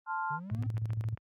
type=chord; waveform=sine; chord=F major; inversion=first; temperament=equal; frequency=880 / 1046.5 / 1396.9 Hz; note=A5 / C6 / F6; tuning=0 / 0 / 0 cents; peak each=-34 / -37 / -37 dBFS; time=0.06-0.4 s; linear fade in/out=50 ms
type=linear sweep; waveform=triangle; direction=up; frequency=138.59 to 261.6 Hz; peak=-38 dBFS; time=0.3-0.67 s; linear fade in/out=10 ms
type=click train; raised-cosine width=0.5 ms; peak=-32 dBFS; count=6; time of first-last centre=0.5-1.175 s; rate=7.41 Hz
type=tone with tremolo; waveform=sine; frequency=110.5 Hz; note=A2; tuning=8 cents sharp; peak=-28 dBFS; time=0.51-1.15 s; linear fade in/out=10 ms; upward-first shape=square; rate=13 Hz; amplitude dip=55%
effects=high-pass 60 Hz 12 dB/octave + AAC 64 kbps